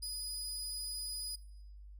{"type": "tone", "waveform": "25% pulse", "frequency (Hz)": 4957, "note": "D#8", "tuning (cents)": -7, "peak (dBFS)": -34, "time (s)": [0.02, 1.36], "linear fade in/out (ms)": 10, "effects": ["noise-tail reverb RT60 1.0 s tail -23 dB re dry", "added 50 Hz sine -49 dBFS peak until 1.99 s"]}